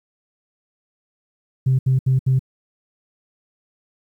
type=tone bursts; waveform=sine; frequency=130.81 Hz; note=C3; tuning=in tune; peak=-12 dBFS; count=4; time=1.66-2.393 s; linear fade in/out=10 ms; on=130 ms; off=71 ms; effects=tanh soft clip ceiling -10 dBFS + 9-bit